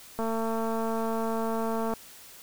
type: click train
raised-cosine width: 1 ms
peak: -18 dBFS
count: 394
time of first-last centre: 0.19-1.937 s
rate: 225 Hz
effects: white hiss -49 dBFS RMS until 2.42 s